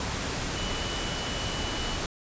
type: tone in noise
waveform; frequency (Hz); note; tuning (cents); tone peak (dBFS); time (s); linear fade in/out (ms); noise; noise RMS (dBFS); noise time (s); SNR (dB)
sine; 2960; F#7; 0; -37; 0.56-1.97; 2; pink; -31; 0-2.06; -9
effects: resampled to 16000 Hz